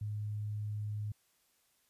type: tone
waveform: sine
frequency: 105.2 Hz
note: G#2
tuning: 23 cents sharp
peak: -35 dBFS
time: 0.01-1.12 s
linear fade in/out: 5 ms
effects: white hiss -73 dBFS RMS until 1.89 s + resampled to 32000 Hz